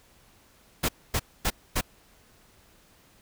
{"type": "noise bursts", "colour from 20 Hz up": "pink", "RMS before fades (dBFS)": -25, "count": 4, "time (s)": [0.83, 1.812], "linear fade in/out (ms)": 10, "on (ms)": 58, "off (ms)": 250, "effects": ["pink hiss -59 dBFS RMS until 3.21 s"]}